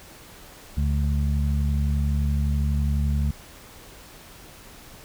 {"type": "harmonic tone", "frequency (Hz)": 71.8, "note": "D2", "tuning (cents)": -39, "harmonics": [1, 2, 3], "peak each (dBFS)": [-21, -27, -31], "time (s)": [0.77, 3.31], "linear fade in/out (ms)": 5, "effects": ["pink hiss -46 dBFS RMS until 5.04 s"]}